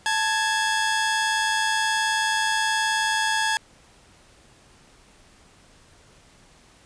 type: tone pair together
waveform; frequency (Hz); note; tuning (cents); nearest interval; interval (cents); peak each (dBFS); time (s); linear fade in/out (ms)
sawtooth; 880 / 1661.2; A5 / G#6; 0 / 0; major seventh; 1100; -20; 0.06-3.57; 0
effects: pink hiss -54 dBFS RMS until 6.85 s + resampled to 22050 Hz